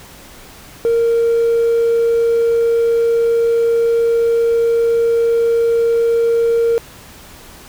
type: tone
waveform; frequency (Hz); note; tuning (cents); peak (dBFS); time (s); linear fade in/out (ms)
triangle; 463.7; A#4; -9; -8; 0.85-6.78; 0
effects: tanh soft clip ceiling -7 dBFS + pink hiss -39 dBFS RMS until 7.68 s

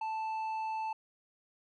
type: tone with low-pass filter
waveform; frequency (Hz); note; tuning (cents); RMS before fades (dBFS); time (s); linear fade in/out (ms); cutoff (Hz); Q
square; 880; A5; 0; -36; 0.01-0.93; 5; 2000; 0.87
effects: none

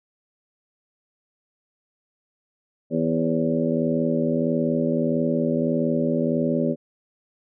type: harmonic tone with a mistuned harmonic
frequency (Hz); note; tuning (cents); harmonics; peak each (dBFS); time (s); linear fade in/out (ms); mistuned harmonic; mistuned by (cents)
81.6; E2; -17; 2 / 3 / 4 / 5 / 6 / 7; -27 / -23 / -29 / -28 / -31 / -27; 2.9-6.76; 50; 6; +60
effects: none

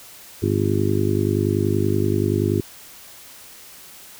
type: harmonic tone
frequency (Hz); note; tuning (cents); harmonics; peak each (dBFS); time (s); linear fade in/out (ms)
50.5; G#1; -48; 2 / 3 / 4 / 5 / 6 / 7 / 8; -22 / -28 / -28 / -26 / -27 / -23 / -26; 0.42-2.61; 10
effects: white hiss -43 dBFS RMS until 4.19 s

